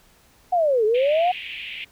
sine linear two-way sweep, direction down then up, 743 to 415.3 to 743 Hz, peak -16 dBFS, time 0.52-1.32 s, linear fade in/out 10 ms, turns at 0.85 s
white band-pass noise, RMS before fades -34 dBFS, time 0.94-1.85 s, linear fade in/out 10 ms, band 2200 to 3000 Hz, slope 48 dB/octave
effects pink hiss -56 dBFS RMS until 1.91 s

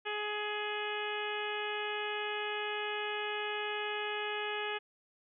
harmonic tone, 419.4 Hz, G#4, 17 cents sharp, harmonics 1 / 2 / 3 / 4 / 5 / 6 / 7 / 8, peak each -39 / -41 / -44 / -41 / -45 / -42 / -43 / -49 dBFS, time 0.05-4.79 s, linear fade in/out 20 ms, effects none

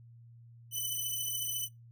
5% pulse beating tone pair, 2996 / 3010 Hz, F#7 / F#7, +21 / +29 cents, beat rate 14 Hz, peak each -27 / -28 dBFS, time 0.71-1.69 s, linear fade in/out 50 ms, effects noise-tail reverb RT60 0.2 s tail -24 dB re dry + added 117 Hz sine -52 dBFS peak until 1.91 s

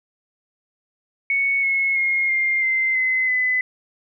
sine tone with pitch steps, 2217 / 2181 / 2146 / 2112 / 2078 / 2045 / 2012 Hz, C#7 / C#7 / C7 / C7 / C7 / C7 / B6, 0 / -29 / +43 / +16 / -12 / -40 / +32 cents, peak -17 dBFS, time 1.3-3.61 s, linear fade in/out 2 ms, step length 330 ms, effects none

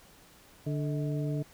harmonic tone with a mistuned harmonic, 146.83 Hz, D3, in tune, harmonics 1 / 2 / 3 / 4, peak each -30 / -36 / -40 / -42 dBFS, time 0.66-1.43 s, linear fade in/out 10 ms, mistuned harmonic 4, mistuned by +130 cents, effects pink hiss -57 dBFS RMS until 1.53 s

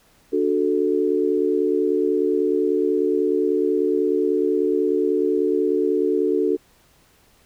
sine chord, D major, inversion none, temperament equal, 293.7 / 370 / 440 Hz, D4 / F#4 / A4, 0 / 0 / 0 cents, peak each -23 / -21 / -21 dBFS, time 0.32-6.57 s, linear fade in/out 20 ms, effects pink hiss -57 dBFS RMS until 7.45 s

